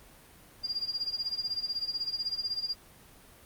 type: tone with tremolo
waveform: sine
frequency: 4805 Hz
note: D8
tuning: 39 cents sharp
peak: -27 dBFS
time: 0.63-2.75 s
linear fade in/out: 20 ms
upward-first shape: sine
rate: 16 Hz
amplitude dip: 85%
effects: pink hiss -55 dBFS RMS until 3.45 s + Opus 32 kbps